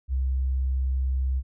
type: tone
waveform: sine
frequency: 65.41 Hz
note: C2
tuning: in tune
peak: -22 dBFS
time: 0.08-1.43 s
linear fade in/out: 50 ms
effects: none